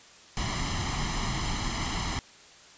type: noise with comb filter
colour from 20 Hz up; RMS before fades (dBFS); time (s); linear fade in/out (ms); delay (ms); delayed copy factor
pink; -30; 0.37-2.19; 0; 0.98; +0.7
effects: white hiss -52 dBFS RMS until 2.77 s + resampled to 16000 Hz